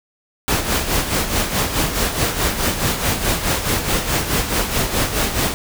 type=noise with tremolo; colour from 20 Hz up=pink; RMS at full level=-17 dBFS; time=0.48-5.54 s; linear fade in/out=0 ms; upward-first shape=sine; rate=4.7 Hz; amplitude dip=60%; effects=none